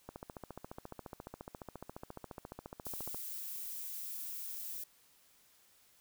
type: click train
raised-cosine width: 1 ms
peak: -30 dBFS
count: 45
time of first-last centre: 0.09-3.146 s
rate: 14.4 Hz
type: noise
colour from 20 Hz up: violet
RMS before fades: -43 dBFS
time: 2.85-4.84 s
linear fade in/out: 5 ms
effects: white hiss -67 dBFS RMS until 6 s